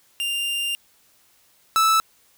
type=tone pair in turn; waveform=45% pulse; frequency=2794 / 1312.5 Hz; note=F7 / E6; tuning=0 / -8 cents; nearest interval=octave + minor second; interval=1308 cents; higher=first; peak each=-23 / -15 dBFS; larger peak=second; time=0.2-0.75 / 1.76-2 s; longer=first; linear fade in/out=0 ms; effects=white hiss -59 dBFS RMS until 2.37 s